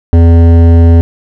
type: tone with hard clipping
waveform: triangle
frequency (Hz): 83.9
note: E2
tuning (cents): +31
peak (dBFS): -3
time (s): 0.13-1.01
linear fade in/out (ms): 0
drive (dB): 17
effects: none